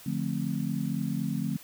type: chord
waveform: sine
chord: D minor seventh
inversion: none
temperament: just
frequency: 146.83 / 176.2 / 220.2 / 264.3 Hz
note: D3 / F3 / A3 / C4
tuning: 0 / +16 / +2 / +18 cents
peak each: -33 / -33 / -32 / -35 dBFS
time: 0.06-1.57 s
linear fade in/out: 5 ms
effects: white hiss -50 dBFS RMS until 1.63 s